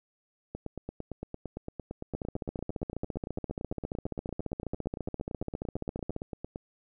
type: two click trains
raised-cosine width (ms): 2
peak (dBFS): -20 / -23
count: 60 / 54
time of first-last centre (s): 2.15-6.164 / 0.55-6.559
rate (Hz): 14.7 / 8.82
effects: none